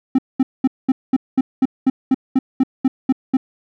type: tone bursts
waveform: triangle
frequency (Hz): 262.2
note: C4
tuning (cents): +4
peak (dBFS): -8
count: 14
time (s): 0.15-3.37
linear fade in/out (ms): 5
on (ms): 35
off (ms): 210
effects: none